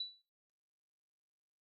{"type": "tone with exponential decay", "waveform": "sine", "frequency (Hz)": 3951, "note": "B7", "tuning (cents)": 0, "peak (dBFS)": -34, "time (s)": [0, 0.22], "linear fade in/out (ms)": 5, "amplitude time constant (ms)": 47, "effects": ["noise-tail reverb RT60 0.3 s tail -20 dB re dry", "Opus 48 kbps"]}